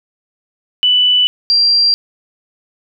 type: tone pair in turn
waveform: sine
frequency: 2979 / 4738 Hz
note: F#7 / D8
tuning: +11 / +14 cents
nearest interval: minor sixth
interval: 803 cents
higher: second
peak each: -8 dBFS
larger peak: neither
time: 0.83-1.27 / 1.5-1.94 s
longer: neither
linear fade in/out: 0 ms
effects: none